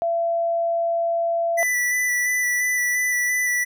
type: tone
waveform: sine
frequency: 675 Hz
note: E5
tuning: 41 cents sharp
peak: -19 dBFS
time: 0.02-1.63 s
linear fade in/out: 0 ms
type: tone with vibrato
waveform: square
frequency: 1975.5 Hz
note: B6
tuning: in tune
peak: -20 dBFS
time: 1.57-3.65 s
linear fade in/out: 20 ms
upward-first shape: square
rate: 2.9 Hz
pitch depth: 13 cents each way
effects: none